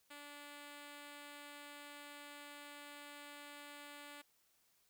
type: tone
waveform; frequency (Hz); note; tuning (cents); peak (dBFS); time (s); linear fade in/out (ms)
5% pulse; 290.2; D4; -21; -40; 0.1-4.22; 10
effects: white hiss -75 dBFS RMS until 4.89 s